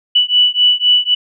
sine beating tone pair, 2960 / 2963.9 Hz, F#7 / F#7, 0 / +2 cents, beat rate 3.9 Hz, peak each -12 dBFS, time 0.15-1.15 s, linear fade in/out 10 ms, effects none

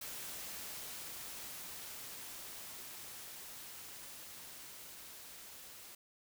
white noise with level ramp, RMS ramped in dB -45 to -53 dBFS, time 0.01-5.95 s, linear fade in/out 5 ms, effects none

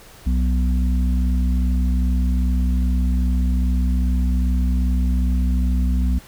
harmonic tone, 62.5 Hz, B1, 21 cents sharp, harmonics 1 / 3 / 4, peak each -16 / -26 / -28 dBFS, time 0.26-6.19 s, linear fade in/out 10 ms, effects pink hiss -45 dBFS RMS until 6.27 s

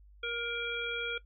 harmonic tone, 470.9 Hz, A#4, 18 cents sharp, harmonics 1 / 3 / 5 / 7, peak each -39 / -37 / -39 / -39 dBFS, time 0.23-1.18 s, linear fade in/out 5 ms, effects noise-tail reverb RT60 0.1 s tail -18 dB re dry + added 50 Hz sine -54 dBFS peak until 1.25 s

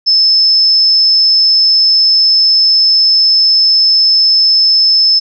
sine tone with amplitude modulation, 5240 Hz, E8, 11 cents flat, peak -4 dBFS, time 0.06-5.2 s, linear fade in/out 20 ms, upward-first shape sine, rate 184 Hz, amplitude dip 30%, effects none

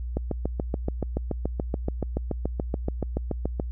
click train, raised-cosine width 2 ms, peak -13 dBFS, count 25, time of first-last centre 0.17-3.599 s, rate 7 Hz, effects added 60 Hz sine -29 dBFS peak until 3.71 s

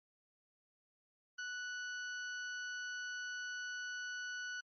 40% pulse tone, 1480 Hz, F#6, in tune, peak -40 dBFS, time 1.38-4.61 s, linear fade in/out 10 ms, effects low-pass 10000 Hz 12 dB/octave + MP3 32 kbps

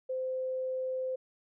sine tone, 517 Hz, C5, 21 cents flat, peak -31 dBFS, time 0.09-1.16 s, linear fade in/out 10 ms, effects none

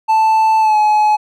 triangle tone with pitch glide, 880 to 849 Hz, A5 to G#5, 0 to +38 cents, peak -7 dBFS, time 0.08-1.17 s, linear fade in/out 20 ms, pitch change -62 cents, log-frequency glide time 0.6-0.77 s, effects none

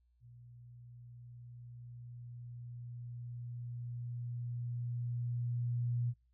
sine tone with level ramp, 120.5 Hz, B2, 42 cents flat, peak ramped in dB -54 to -31 dBFS, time 0.2-6.14 s, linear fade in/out 50 ms, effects noise-tail reverb RT60 0.3 s tail -25 dB re dry + added 60 Hz sine -69 dBFS peak until 6.33 s

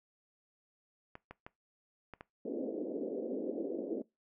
clicks, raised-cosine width 0.5 ms, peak -31 dBFS, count 5, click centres 1.154 / 1.31 / 1.465 / 2.137 / 2.209 s
pink band-pass noise, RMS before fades -38 dBFS, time 2.45-4.02 s, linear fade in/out 5 ms, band 240 to 550 Hz, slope 48 dB/octave
effects noise-tail reverb RT60 0.2 s tail -21 dB re dry

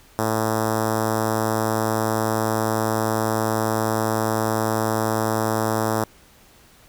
5% pulse tone with notch filter, 110 Hz, A2, in tune, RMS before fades -22 dBFS, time 0.19-6.04 s, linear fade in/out 0 ms, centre 2900 Hz, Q 0.57, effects pink hiss -52 dBFS RMS until 6.88 s

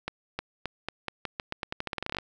accelerating click train, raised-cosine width 0.3 ms, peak -15 dBFS, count 21, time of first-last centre 0.08-2.186 s, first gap 310 ms, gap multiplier 0.86, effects none

